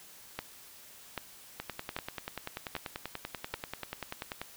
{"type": "two click trains", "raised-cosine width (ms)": 0.3, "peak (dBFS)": [-20, -18], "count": [30, 5], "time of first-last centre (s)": [[1.6, 4.416], [0.39, 3.54]], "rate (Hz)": [10.3, 1.27], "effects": ["white hiss -53 dBFS RMS until 4.56 s"]}